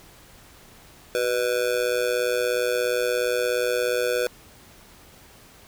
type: tone with amplitude modulation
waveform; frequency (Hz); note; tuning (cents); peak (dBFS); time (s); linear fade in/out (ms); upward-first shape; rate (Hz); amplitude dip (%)
square; 492.2; B4; -6; -18; 1.15-4.27; 0; sine; 117; 95
effects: pink hiss -50 dBFS RMS until 5.67 s